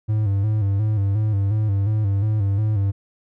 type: tone with vibrato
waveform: triangle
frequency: 103.2 Hz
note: G#2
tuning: 10 cents flat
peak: -15 dBFS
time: 0.08-2.92 s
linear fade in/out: 20 ms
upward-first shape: square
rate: 2.8 Hz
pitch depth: 74 cents each way
effects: none